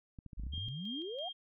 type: clicks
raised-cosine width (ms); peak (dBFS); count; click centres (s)
5; -35; 9; 0.188 / 0.263 / 0.332 / 0.397 / 0.436 / 0.467 / 0.537 / 0.579 / 0.681
type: exponential sweep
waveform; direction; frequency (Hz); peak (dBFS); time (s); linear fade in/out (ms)
sine; up; 45.78 to 769; -39; 0.37-1.29; 10
type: tone with tremolo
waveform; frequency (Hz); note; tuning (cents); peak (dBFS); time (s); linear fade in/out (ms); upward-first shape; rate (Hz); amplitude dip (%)
sine; 3211; G7; +41; -40; 0.52-1.33; 20; square; 3; 50
effects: none